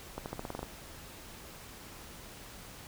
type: accelerating click train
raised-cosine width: 1 ms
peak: -23 dBFS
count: 9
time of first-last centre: 0.18-0.63 s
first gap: 79 ms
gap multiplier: 0.9
effects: pink hiss -49 dBFS RMS until 2.87 s